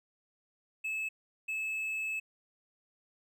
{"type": "tone bursts at uneven times", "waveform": "triangle", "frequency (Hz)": 2600, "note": "E7", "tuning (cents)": -24, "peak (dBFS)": -31, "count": 2, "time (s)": [[0.84, 1.09], [1.48, 2.2]], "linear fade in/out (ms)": 10, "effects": []}